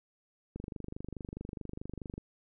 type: click train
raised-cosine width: 3 ms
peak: -27 dBFS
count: 41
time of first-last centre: 0.56-2.179 s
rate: 24.7 Hz
effects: none